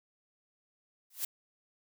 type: noise with exponential growth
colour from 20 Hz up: blue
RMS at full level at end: -29 dBFS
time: 1.1-1.25 s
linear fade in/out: 5 ms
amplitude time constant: 32 ms
effects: none